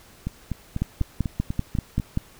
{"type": "two click trains", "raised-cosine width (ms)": 5, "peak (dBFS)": [-14, -10], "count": [8, 8], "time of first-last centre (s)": [[0.27, 1.998], [0.82, 2.174]], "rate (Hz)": [4.05, 5.17], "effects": ["pink hiss -51 dBFS RMS until 2.39 s"]}